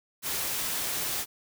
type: noise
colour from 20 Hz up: white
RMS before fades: -31 dBFS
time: 0.22-1.26 s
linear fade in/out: 50 ms
effects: none